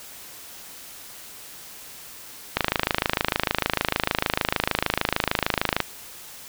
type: click train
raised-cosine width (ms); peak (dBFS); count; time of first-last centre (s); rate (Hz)
0.3; -3; 87; 2.57-5.803; 26.6
effects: white hiss -42 dBFS RMS until 6.48 s